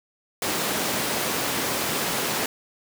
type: high-pass noise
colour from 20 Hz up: pink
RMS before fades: -26 dBFS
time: 0.42-2.46 s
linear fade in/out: 2 ms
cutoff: 210 Hz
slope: 12 dB/octave
effects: none